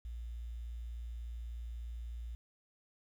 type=tone with quantisation; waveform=sine; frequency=58.27 Hz; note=A#1; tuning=in tune; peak=-40 dBFS; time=0.05-2.35 s; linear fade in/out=0 ms; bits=11; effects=none